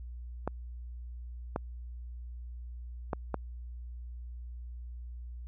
clicks, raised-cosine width 1 ms, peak -17 dBFS, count 4, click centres 0.476 / 1.561 / 3.132 / 3.343 s, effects added 60 Hz sine -40 dBFS peak until 5.47 s

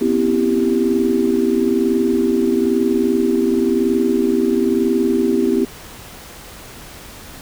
sine chord, C major seventh, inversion third, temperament equal with one note detuned, 246.9 / 267.9 / 329.6 / 392 Hz, B3 / C4 / E4 / G4, 0 / +41 / 0 / 0 cents, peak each -18 / -22 / -19 / -18 dBFS, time 0.01-5.65 s, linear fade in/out 5 ms, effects pink hiss -37 dBFS RMS until 7.41 s

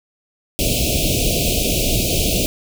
pink band-stop noise, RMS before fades -18 dBFS, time 0.59-2.46 s, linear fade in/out 0 ms, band 700 to 2400 Hz, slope 96 dB/octave, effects none

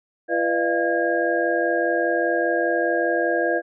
sine tone cluster, 340 / 492.3 / 604 / 689 / 1630 Hz, F4 / B4 / D5 / F5 / G#6, -46 / -6 / +48 / -24 / -33 cents, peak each -25 dBFS, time 0.28-3.62 s, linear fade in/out 50 ms, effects none

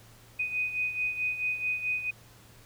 sine beating tone pair, 2493 / 2497.6 Hz, D#7 / D#7, +3 / +6 cents, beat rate 4.6 Hz, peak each -29 / -35 dBFS, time 0.39-2.11 s, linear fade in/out 10 ms, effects added 114 Hz sine -56 dBFS peak until 2.65 s + pink hiss -56 dBFS RMS until 2.65 s

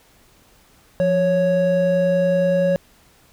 triangle tone pair together, 174.63 / 554.4 Hz, F3 / C#5, 0 / 0 cents, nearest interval octave + minor sixth, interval 2000 cents, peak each -19 / -14 dBFS, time 1-2.76 s, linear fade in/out 0 ms, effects pink hiss -54 dBFS RMS until 3.32 s

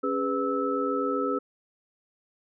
sine tone cluster, 276.1 / 409.6 / 497.5 / 1306 Hz, C#4 / G#4 / B4 / E6, -7 / -24 / +13 / -17 cents, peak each -30 dBFS, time 0.03-1.39 s, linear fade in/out 10 ms, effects none

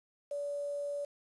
sine tone with quantisation, 574 Hz, D5, 40 cents flat, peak -34 dBFS, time 0.31-1.05 s, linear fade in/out 5 ms, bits 9, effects resampled to 24000 Hz

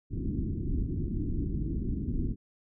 pink low-pass noise, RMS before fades -31 dBFS, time 0.1-2.36 s, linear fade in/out 50 ms, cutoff 340 Hz, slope 48 dB/octave, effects none

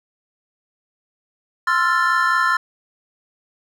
triangle chord, F major seventh, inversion second, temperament equal with one note detuned, 1046.5 / 1332.3 / 1396.9 / 1760 Hz, C6 / E6 / F6 / A6, 0 / +18 / 0 / 0 cents, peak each -19 dBFS, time 1.67-2.57 s, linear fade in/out 5 ms, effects none

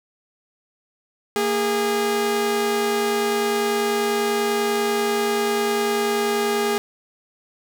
sawtooth tone pair together, 230.1 / 410 Hz, A#3 / G#4, -22 / -22 cents, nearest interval minor seventh, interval 1000 cents, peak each -23 / -16 dBFS, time 1.36-6.78 s, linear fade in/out 0 ms, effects none

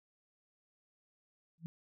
sine tone with exponential growth, 164.81 Hz, E3, in tune, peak -35 dBFS, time 1.58-1.66 s, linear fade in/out 0 ms, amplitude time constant 16 ms, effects none

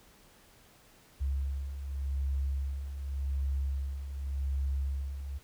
sine beating tone pair, 67.8 / 68.67 Hz, C#2 / C#2, -38 / -16 cents, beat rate 0.87 Hz, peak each -38 / -31 dBFS, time 1.2-5.39 s, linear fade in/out 20 ms, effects pink hiss -60 dBFS RMS until 5.43 s

